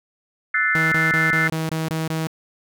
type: chord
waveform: sine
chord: F# half-diminished seventh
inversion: third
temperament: equal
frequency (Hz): 1318.5 / 1480 / 1760 / 2093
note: E6 / F#6 / A6 / C7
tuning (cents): 0 / 0 / 0 / 0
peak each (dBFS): -27 / -23 / -21 / -21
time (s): 0.54-1.48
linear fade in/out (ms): 5
type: tone bursts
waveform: sawtooth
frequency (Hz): 160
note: D#3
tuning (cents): +49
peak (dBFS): -18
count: 8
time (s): 0.75-2.271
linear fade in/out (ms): 0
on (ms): 170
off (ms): 23
effects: none